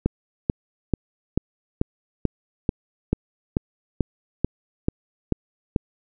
click train, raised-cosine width 3 ms, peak -6 dBFS, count 14, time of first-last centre 0.06-5.762 s, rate 2.28 Hz, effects none

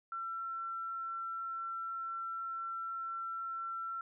sine tone, 1349 Hz, E6, 40 cents sharp, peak -37 dBFS, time 0.12-4.01 s, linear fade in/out 2 ms, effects none

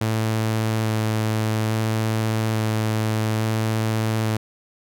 sawtooth tone with vibrato, 110 Hz, A2, in tune, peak -16 dBFS, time 0.01-4.37 s, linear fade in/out 5 ms, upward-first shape square, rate 0.59 Hz, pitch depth 9 cents each way, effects none

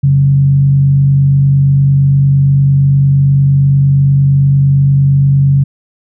sine tone with frequency modulation, 138.59 Hz, C#3, in tune, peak -5 dBFS, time 0.03-5.64 s, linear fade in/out 10 ms, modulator 48.7 Hz, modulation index 0.3, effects none

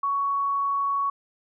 sine tone, 1117 Hz, C#6, 13 cents sharp, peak -22 dBFS, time 0.03-1.1 s, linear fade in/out 5 ms, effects none

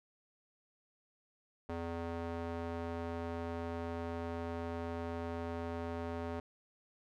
square tone with band-pass filter, 84 Hz, E2, 33 cents sharp, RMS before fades -40 dBFS, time 1.69-6.4 s, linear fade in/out 5 ms, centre 580 Hz, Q 0.73, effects none

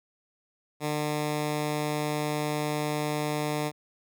10% pulse tone, 150 Hz, D3, 37 cents sharp, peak -19 dBFS, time 0.8-3.72 s, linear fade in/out 50 ms, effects none

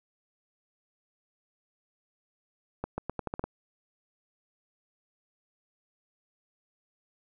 accelerating click train, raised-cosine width 1 ms, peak -18 dBFS, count 8, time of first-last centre 2.84-3.44 s, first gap 140 ms, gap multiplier 0.83, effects none

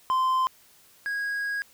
triangle tone pair in turn, 1037 / 1646.1 Hz, C6 / G#6, -16 / -16 cents, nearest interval minor sixth, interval 800 cents, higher second, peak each -19 / -25 dBFS, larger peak first, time 0.1-0.47 / 1.06-1.62 s, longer second, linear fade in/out 0 ms, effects white hiss -57 dBFS RMS until 1.73 s

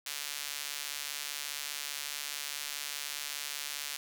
sawtooth tone with high-pass filter, 144.9 Hz, D3, 23 cents flat, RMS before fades -39 dBFS, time 0.06-3.97 s, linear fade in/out 5 ms, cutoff 3000 Hz, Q 0.66, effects none

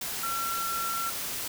sine tone in noise, 1357 Hz, E6, 50 cents sharp, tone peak -30 dBFS, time 0.23-1.1 s, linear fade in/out 5 ms, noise white, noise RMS -34 dBFS, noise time 0.01-1.48 s, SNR +1 dB, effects none

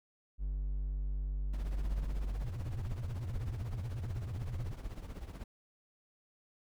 triangle tone, 48.62 Hz, G1, 13 cents flat, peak -31 dBFS, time 0.38-2.47 s, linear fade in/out 50 ms
brown noise with tremolo, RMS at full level -40 dBFS, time 1.53-5.44 s, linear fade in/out 5 ms, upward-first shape triangle, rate 16 Hz, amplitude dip 80%
sine tone with vibrato, 102 Hz, G#2, 31 cents flat, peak -37 dBFS, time 2.44-4.72 s, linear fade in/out 5 ms, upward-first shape square, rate 9.3 Hz, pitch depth 280 cents each way
effects none

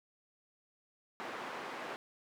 white band-pass noise, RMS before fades -43 dBFS, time 1.2-1.96 s, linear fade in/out 0 ms, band 280 to 1400 Hz, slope 12 dB/octave, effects none

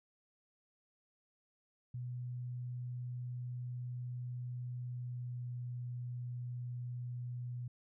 sine tone with pitch glide, 123.47 to 122.62 Hz, B2 to B2, 0 to -12 cents, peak -39 dBFS, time 1.94-7.68 s, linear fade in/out 5 ms, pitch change -12 cents, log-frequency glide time 4.81-5.55 s, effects none

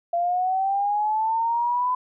sine linear sweep, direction up, 682 to 1009 Hz, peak -20 dBFS, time 0.13-1.95 s, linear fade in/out 5 ms, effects none

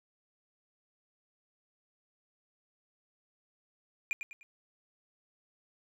triangle tone with echo, 2405 Hz, D7, 41 cents sharp, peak -27 dBFS, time 4.11-4.13 s, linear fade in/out 0 ms, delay 100 ms, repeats 3, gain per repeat -8 dB, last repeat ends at 4.43 s, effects none

